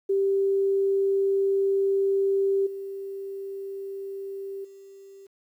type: tone with level steps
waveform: sine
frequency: 392 Hz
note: G4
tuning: in tune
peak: -20 / -32 / -44 dBFS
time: 0.09-5.27 s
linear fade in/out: 10 ms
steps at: 2.66 / 4.64 s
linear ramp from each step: 10 ms
effects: 10-bit